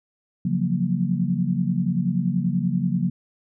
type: chord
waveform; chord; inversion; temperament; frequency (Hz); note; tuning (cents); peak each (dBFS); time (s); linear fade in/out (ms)
sine; Gb major seventh; second; equal; 138.59 / 174.61 / 185 / 233.1; Db3 / F3 / Gb3 / Bb3; 0 / 0 / 0 / 0; -27 / -24 / -24 / -28; 0.45-3.1; 5
effects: none